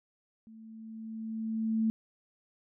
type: tone with level ramp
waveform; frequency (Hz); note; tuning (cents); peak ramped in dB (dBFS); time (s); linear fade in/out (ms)
sine; 222; A3; +16; -49 to -24; 0.47-1.9; 0
effects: none